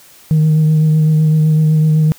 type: tone with vibrato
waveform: sine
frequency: 155.56 Hz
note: D#3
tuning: in tune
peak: -6 dBFS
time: 0.31-2.12 s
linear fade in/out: 0 ms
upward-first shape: triangle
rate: 7.9 Hz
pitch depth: 23 cents each way
effects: tanh soft clip ceiling -6 dBFS + white hiss -43 dBFS RMS until 2.18 s